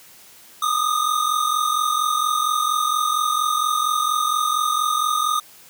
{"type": "tone pair together", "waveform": "square", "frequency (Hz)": [1206, 1250.3], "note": ["D6", "D#6"], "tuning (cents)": [46, 8], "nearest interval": "minor second", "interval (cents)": 62, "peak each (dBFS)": -22, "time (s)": [0.62, 5.4], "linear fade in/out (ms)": 5, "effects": ["white hiss -47 dBFS RMS until 5.69 s", "high-pass 80 Hz 12 dB/octave"]}